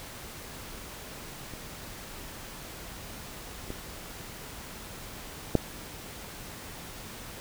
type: clicks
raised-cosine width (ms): 2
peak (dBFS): -28 / -22 / -7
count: 3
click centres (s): 1.537 / 3.704 / 5.553
effects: pink hiss -43 dBFS RMS until 7.4 s